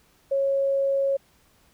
sine tone, 549 Hz, C#5, 17 cents flat, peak -20 dBFS, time 0.31-1.17 s, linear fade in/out 10 ms, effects pink hiss -61 dBFS RMS until 1.73 s

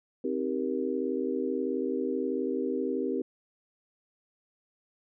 sine chord, C minor seventh, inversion none, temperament just, 261.6 / 314 / 392.4 / 470.9 Hz, C4 / Eb4 / G4 / Bb4, 0 / +16 / +2 / +18 cents, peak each -32 / -35 / -32 / -34 dBFS, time 0.24-3.22 s, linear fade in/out 5 ms, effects none

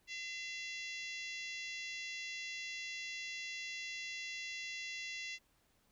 harmonic tone, 680 Hz, F5, 46 cents flat, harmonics 3 / 4 / 5 / 6 / 7 / 8 / 9 / 10, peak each -45 / -46 / -51 / -53 / -54 / -57 / -55 / -59 dBFS, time 0.07-5.39 s, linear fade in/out 50 ms, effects pink hiss -74 dBFS RMS until 5.91 s

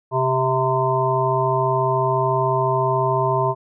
harmonic tone with a mistuned harmonic, 130.81 Hz, C3, in tune, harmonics 1 / 3 / 5 / 7 / 8, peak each -23 / -23 / -23 / -23 / -23 dBFS, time 0.11-3.55 s, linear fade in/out 50 ms, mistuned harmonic 8, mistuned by -28 cents, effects none

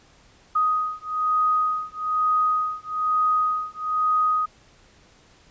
sine beating tone pair, 1249 / 1250.1 Hz, D#6 / D#6, +6 / +8 cents, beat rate 1.1 Hz, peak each -23 dBFS, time 0.55-4.46 s, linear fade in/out 10 ms, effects pink hiss -55 dBFS RMS until 5.5 s + resampled to 16000 Hz

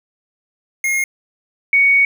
square / sine tone pair in turn, 2144 / 2233 Hz, C7 / C#7, +42 / +12 cents, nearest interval minor second, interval 70 cents, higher second, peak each -16 / -9 dBFS, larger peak second, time 0.84-1.04 / 1.73-2.05 s, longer second, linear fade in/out 2 ms, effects 8-bit

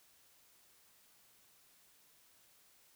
silence, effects white hiss -67 dBFS RMS until 2.95 s

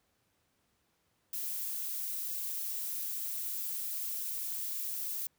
violet noise, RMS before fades -37 dBFS, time 1.33-5.27 s, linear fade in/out 2 ms, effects pink hiss -75 dBFS RMS until 5.38 s + high-pass 60 Hz 12 dB/octave

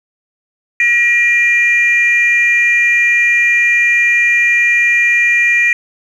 sine tone pair together, 1909.4 / 2398 Hz, A#6 / D7, +41 / +36 cents, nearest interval major third, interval 395 cents, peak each -10 dBFS, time 0.8-5.73 s, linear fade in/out 2 ms, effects tanh soft clip ceiling -3 dBFS + 7-bit

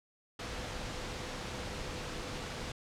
sine tone in noise, 501 Hz, B4, 25 cents sharp, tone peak -50 dBFS, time 0.39-2.72 s, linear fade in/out 5 ms, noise pink, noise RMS -40 dBFS, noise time 0.39-2.72 s, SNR -13 dB, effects low-pass 6000 Hz 12 dB/octave

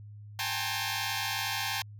10% pulse tone cluster, 777 / 814 / 865 / 914 / 1064 Hz, G5 / G#5 / A5 / A#5 / C6, -16 / -35 / -30 / -34 / +29 cents, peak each -29 dBFS, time 0.39-1.82 s, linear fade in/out 2 ms, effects added 104 Hz sine -44 dBFS peak until 1.99 s

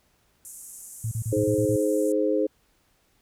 pink band-pass noise, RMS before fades -43 dBFS, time 0.45-2.12 s, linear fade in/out 0 ms, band 6900 to 12000 Hz, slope 48 dB/octave
sine tone bursts, 111.7 Hz, A2, 27 cents sharp, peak -25 dBFS, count 7, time 1.04-1.763 s, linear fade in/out 5 ms, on 75 ms, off 33 ms
sine chord, Ab major, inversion second, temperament equal with one note detuned, 311.1 / 422.8 / 523.3 Hz, Eb4 / Ab4 / C5, 0 / +31 / 0 cents, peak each -25 dBFS, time 1.32-2.47 s, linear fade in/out 10 ms
effects pink hiss -66 dBFS RMS until 3.21 s

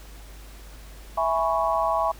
sine chord, C# minor seventh, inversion first, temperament equal, 659.3 / 830.6 / 987.8 / 1108.7 Hz, E5 / G#5 / B5 / C#6, 0 / 0 / 0 / 0 cents, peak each -25 / -27 / -27 / -26 dBFS, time 1.17-2.12 s, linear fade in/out 10 ms, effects added 50 Hz sine -42 dBFS peak until 2.19 s + pink hiss -49 dBFS RMS until 2.19 s

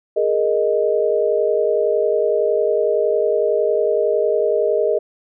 sine chord, Ab suspended second, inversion none, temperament equal, 415.3 / 466.2 / 622.3 Hz, Ab4 / Bb4 / Eb5, 0 / 0 / 0 cents, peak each -19 dBFS, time 0.16-4.99 s, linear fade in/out 10 ms, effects none

